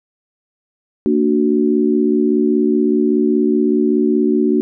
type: chord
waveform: sine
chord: Bb augmented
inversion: none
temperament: equal with one note detuned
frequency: 228.7 / 293.7 / 370 Hz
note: Bb3 / D4 / F#4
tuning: -33 / 0 / 0 cents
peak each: -16 dBFS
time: 1.06-4.61 s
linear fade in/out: 0 ms
effects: none